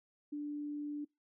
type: tone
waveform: sine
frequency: 293.7 Hz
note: D4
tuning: in tune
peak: -37 dBFS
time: 0.32-1.05 s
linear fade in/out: 10 ms
effects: noise-tail reverb RT60 0.2 s tail -24 dB re dry